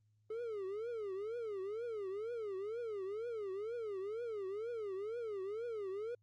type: tone with vibrato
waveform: triangle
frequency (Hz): 425.7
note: G#4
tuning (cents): +43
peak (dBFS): -37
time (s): 0.3-6.15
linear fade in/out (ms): 5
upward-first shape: triangle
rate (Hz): 2.1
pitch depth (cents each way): 240
effects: added 106 Hz sine -70 dBFS peak until 6.22 s + Opus 32 kbps